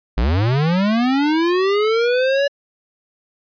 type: linear sweep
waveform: square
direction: up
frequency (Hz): 49 to 573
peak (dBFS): -15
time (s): 0.17-2.48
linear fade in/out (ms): 10
effects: resampled to 11025 Hz